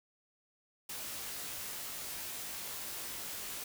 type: noise with comb filter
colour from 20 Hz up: white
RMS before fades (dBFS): -42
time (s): 0.89-3.64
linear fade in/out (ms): 5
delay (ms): 19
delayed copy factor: -0.8
effects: none